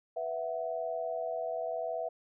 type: chord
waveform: sine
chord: B suspended fourth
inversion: none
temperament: equal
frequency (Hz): 493.9 / 659.3 / 740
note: B4 / E5 / F#5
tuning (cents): 0 / 0 / 0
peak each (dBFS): -39 / -34 / -40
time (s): 0.16-2.09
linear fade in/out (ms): 10
effects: none

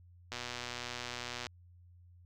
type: click train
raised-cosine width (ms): 0.2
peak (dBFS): -22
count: 141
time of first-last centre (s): 0.32-1.468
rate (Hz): 122
effects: added 88 Hz sine -56 dBFS peak until 2.25 s

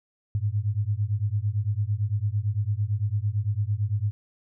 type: beating tone pair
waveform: sine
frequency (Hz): 99.6 / 108.5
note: G2 / A2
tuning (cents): +28 / -24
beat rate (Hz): 8.9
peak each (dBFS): -26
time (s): 0.35-4.11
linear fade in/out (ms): 0
effects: none

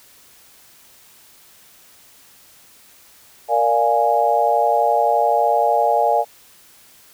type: chord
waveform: sine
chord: Bb dominant seventh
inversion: none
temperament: equal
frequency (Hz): 466.2 / 587.3 / 698.5 / 830.6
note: Bb4 / D5 / F5 / Ab5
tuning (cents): 0 / 0 / 0 / 0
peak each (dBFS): -22 / -20 / -18 / -18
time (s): 3.48-6.25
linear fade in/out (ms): 50
effects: white hiss -49 dBFS RMS until 7.13 s

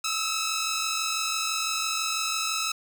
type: tone pair together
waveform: 10% pulse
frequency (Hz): 1279 / 1325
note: D#6 / E6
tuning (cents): +47 / +9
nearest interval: minor second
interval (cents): 62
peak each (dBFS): -21 / -21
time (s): 0.04-2.72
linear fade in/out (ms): 5
effects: none

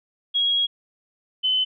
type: tone pair in turn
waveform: sine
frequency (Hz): 3303 / 3037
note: G#7 / F#7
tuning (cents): -10 / +44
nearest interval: minor second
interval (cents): 146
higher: first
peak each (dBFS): -18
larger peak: neither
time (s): 0.34-0.67 / 1.43-1.65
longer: first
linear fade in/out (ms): 20
effects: none

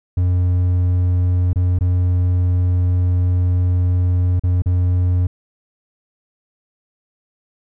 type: tone with dropouts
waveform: triangle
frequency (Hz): 89.7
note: F2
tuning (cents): +47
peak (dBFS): -11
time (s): 0.17-5.27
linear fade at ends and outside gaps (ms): 5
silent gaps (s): 1.532-1.558 / 1.788-1.808 / 4.396-4.436 / 4.621-4.659
effects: none

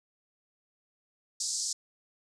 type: band-pass noise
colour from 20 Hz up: white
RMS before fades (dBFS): -33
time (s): 1.4-1.73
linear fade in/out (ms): 5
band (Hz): 4500 to 8200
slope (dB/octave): 48
effects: none

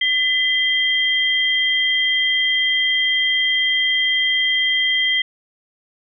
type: tone pair together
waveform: sine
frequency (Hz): 2018 / 3189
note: B6 / G7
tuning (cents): +37 / +29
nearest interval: minor sixth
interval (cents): 792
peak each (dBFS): -18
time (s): 0.01-5.22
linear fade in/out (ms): 5
effects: none

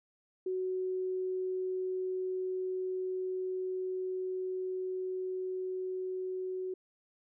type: tone with level ramp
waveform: sine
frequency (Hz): 371.7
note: F#4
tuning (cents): +8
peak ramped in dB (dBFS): -31 to -34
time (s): 0.46-6.74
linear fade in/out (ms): 5
effects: none

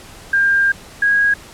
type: tone pair in turn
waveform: sine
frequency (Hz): 1600 / 1645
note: G6 / G#6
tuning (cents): +35 / -17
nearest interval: unison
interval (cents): 48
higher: second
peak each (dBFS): -11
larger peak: neither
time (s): 0.33-0.72 / 1.02-1.34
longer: first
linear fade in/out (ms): 5
effects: pink hiss -39 dBFS RMS until 1.53 s + low-pass 11000 Hz 12 dB/octave

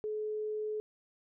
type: tone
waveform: sine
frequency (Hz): 427.6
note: A4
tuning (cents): -49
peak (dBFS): -33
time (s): 0.04-0.8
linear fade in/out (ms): 0
effects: none

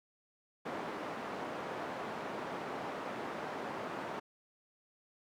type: band-pass noise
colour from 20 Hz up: white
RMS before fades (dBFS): -41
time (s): 0.65-4.2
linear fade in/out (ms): 10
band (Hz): 200 to 980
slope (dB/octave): 12
effects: none

